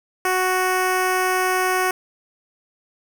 10% pulse tone with notch filter, 370 Hz, F#4, in tune, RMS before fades -20 dBFS, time 0.25-1.91 s, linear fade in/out 2 ms, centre 4100 Hz, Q 1.2, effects 7-bit

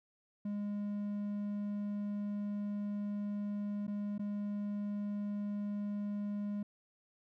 triangle tone with dropouts, 205.3 Hz, G#3, 20 cents flat, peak -33 dBFS, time 0.45-6.63 s, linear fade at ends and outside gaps 5 ms, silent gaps 3.869-3.878 / 4.181-4.193 s, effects none

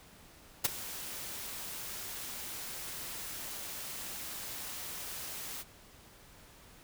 white noise with ADSR envelope, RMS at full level -25 dBFS, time 0.64-5.64 s, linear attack 12 ms, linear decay 18 ms, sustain -17 dB, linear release 36 ms, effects pink hiss -57 dBFS RMS until 6.83 s

